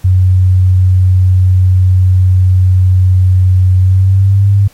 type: tone with pitch glide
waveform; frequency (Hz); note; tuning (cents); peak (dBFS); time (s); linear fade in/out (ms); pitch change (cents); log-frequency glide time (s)
sine; 92.5 to 99.71; F#2 to G2; 0 to +30; -4; 0.04-4.68; 10; +130; 3.79-4.48
effects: pink hiss -43 dBFS RMS until 4.73 s + MP3 64 kbps